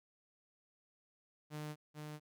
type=tone with echo; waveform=sawtooth; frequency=151.1 Hz; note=D3; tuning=50 cents sharp; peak=-38 dBFS; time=1.5-1.76 s; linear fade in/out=50 ms; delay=440 ms; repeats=1; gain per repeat=-3 dB; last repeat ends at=2.2 s; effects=none